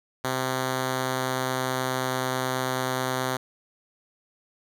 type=tone with pitch glide; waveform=5% pulse; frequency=130 to 129.25 Hz; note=C3 to C3; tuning=-11 to -21 cents; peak=-14 dBFS; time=0.24-3.37 s; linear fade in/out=5 ms; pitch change=-10 cents; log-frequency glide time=0.7-2.24 s; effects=none